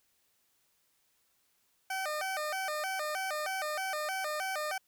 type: tone with vibrato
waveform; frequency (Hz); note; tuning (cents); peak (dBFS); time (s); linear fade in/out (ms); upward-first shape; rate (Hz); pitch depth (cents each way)
20% pulse; 681; F5; -44; -28; 1.9-4.78; 5; square; 3.2; 200
effects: white hiss -73 dBFS RMS until 4.87 s